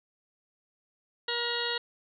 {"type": "harmonic tone", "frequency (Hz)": 475.4, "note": "A#4", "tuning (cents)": 34, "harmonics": [1, 2, 3, 4, 6, 7, 8, 9], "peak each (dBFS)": [-36, -39, -38, -36, -37, -39, -37, -37], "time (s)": [1.28, 1.78], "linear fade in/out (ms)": 5, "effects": []}